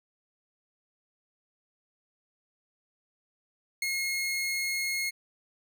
sawtooth tone with ADSR envelope, 2158 Hz, C#7, 47 cents flat, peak -23 dBFS, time 3.82-5.11 s, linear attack 3 ms, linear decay 20 ms, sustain -2 dB, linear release 23 ms, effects none

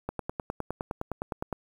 click train, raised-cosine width 1 ms, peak -17 dBFS, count 15, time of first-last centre 0.09-1.527 s, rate 9.74 Hz, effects 8-bit

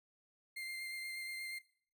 35% pulse tone with vibrato, 2100 Hz, C7, 6 cents sharp, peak -40 dBFS, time 0.56-1.59 s, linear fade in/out 10 ms, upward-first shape square, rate 8.4 Hz, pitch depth 11 cents each way, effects noise-tail reverb RT60 0.5 s tail -18 dB re dry

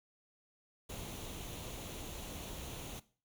pink noise with comb filter, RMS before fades -45 dBFS, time 0.89-3 s, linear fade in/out 10 ms, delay 0.3 ms, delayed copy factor +0.5, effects noise-tail reverb RT60 0.4 s tail -18 dB re dry

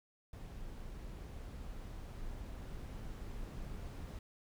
brown noise with level ramp, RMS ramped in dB -47 to -44 dBFS, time 0.33-4.19 s, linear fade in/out 2 ms, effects none

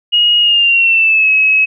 sine tone with pitch glide, 2880 to 2566 Hz, F#7 to E7, -47 to -47 cents, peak -7 dBFS, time 0.12-1.66 s, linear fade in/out 20 ms, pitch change -200 cents, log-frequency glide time 0.4-1.3 s, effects none

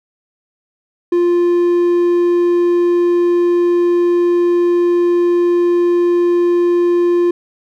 triangle tone, 349.2 Hz, F4, in tune, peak -8 dBFS, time 1.12-7.31 s, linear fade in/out 5 ms, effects none

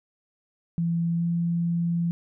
sine tone with pitch glide, 168.5 to 170.16 Hz, E3 to F3, +38 to -45 cents, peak -22 dBFS, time 0.78-2.11 s, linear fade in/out 0 ms, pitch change +17 cents, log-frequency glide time 1.17-1.23 s, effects none

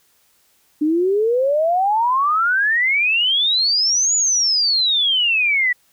sine exponential two-way sweep, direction up then down, 293.7 to 6980 to 1926 Hz, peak -14 dBFS, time 0.81-5.73 s, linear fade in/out 10 ms, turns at 4.15 s, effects white hiss -59 dBFS RMS until 5.92 s

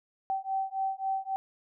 sine beating tone pair, 770 / 773.7 Hz, G5 / G5, -31 / -23 cents, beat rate 3.7 Hz, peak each -32 / -32 dBFS, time 0.3-1.36 s, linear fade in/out 0 ms, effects none

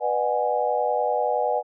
sine chord, G# half-diminished seventh, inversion first, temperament equal with one note detuned, 493.9 / 602.8 / 740 / 830.6 Hz, B4 / D5 / F#5 / G#5, 0 / +45 / 0 / 0 cents, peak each -26 dBFS, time 0-1.63 s, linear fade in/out 50 ms, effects none

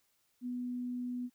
sine tone, 246.9 Hz, B3, in tune, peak -35 dBFS, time 0.41-1.3 s, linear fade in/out 50 ms, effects white hiss -75 dBFS RMS until 1.34 s

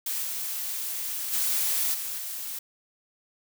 blue noise with level steps, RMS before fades -30 / -32 / -26 / -33 / -35 dBFS, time 0.06-2.59 s, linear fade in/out 5 ms, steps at 0.23 / 1.32 / 1.93 / 2.17 s, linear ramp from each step 20 ms, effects none

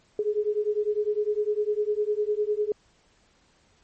sine beating tone pair, 415.3 / 425.2 Hz, G#4 / G#4, 0 / +41 cents, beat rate 9.9 Hz, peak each -26 dBFS, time 0.19-2.72 s, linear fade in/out 2 ms, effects pink hiss -63 dBFS RMS until 3.83 s + MP3 32 kbps

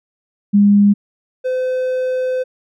sine / triangle tone pair in turn, 203.4 / 511.5 Hz, G#3 / C5, -36 / -39 cents, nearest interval octave + major third, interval 1597 cents, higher second, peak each -7 / -14 dBFS, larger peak first, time 0.53-0.94 / 1.44-2.44 s, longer second, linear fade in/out 20 ms, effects none

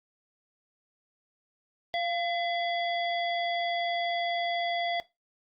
harmonic tone with a mistuned harmonic, 674 Hz, E5, 38 cents sharp, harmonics 1 / 3 / 5 / 7, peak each -29 / -34 / -35 / -45 dBFS, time 1.94-5 s, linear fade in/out 0 ms, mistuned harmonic 1, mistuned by +46 cents, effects noise-tail reverb RT60 0.2 s tail -17 dB re dry + Opus 48 kbps

